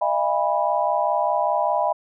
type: tone cluster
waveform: sine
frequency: 613 / 678 / 815 / 983 Hz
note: D#5 / E5 / G#5 / B5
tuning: -26 / +49 / -33 / -8 cents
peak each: -24 dBFS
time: 0.01-1.93 s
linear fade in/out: 10 ms
effects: none